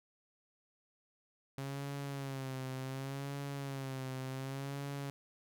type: tone with vibrato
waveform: sawtooth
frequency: 135.7 Hz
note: C#3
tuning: 36 cents flat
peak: -35 dBFS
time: 1.58-5.1 s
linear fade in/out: 0 ms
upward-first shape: sine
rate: 0.68 Hz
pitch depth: 64 cents each way
effects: none